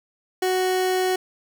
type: tone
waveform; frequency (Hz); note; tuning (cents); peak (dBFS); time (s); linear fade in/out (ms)
30% pulse; 370.7; F#4; +3; -17; 0.42-1.16; 5
effects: none